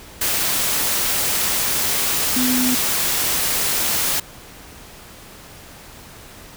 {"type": "tone in noise", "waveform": "sine", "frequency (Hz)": 251.9, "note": "B3", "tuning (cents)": 34, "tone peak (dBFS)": -18, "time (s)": [2.36, 2.75], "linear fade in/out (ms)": 5, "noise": "white", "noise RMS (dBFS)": -20, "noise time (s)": [0.21, 4.2], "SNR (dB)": -1, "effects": ["pink hiss -41 dBFS RMS until 6.56 s"]}